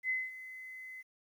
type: tone with ADSR envelope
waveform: sine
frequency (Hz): 2038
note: C7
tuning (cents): -46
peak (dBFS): -29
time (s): 0.03-1.03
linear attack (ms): 64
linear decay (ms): 210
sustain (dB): -15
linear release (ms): 26
effects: 11-bit